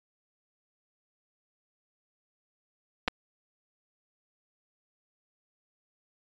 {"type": "clicks", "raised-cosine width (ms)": 0.3, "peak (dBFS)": -11, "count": 2, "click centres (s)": [3.078, 3.082], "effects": ["resampled to 16000 Hz"]}